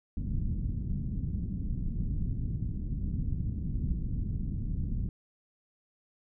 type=low-pass noise; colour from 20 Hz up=pink; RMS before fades=-32 dBFS; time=0.17-5.09 s; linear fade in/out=2 ms; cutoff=210 Hz; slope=24 dB/octave; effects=none